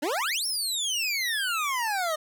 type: exponential two-way sweep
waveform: 25% pulse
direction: up then down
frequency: 269.3 to 5530 to 606 Hz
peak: -22 dBFS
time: 0.02-2.16 s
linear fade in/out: 10 ms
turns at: 0.46 s
effects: none